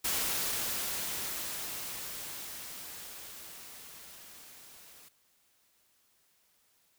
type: noise with level ramp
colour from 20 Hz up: white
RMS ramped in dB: -31 to -55 dBFS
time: 0.04-5.09 s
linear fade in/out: 10 ms
effects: white hiss -70 dBFS RMS until 6.98 s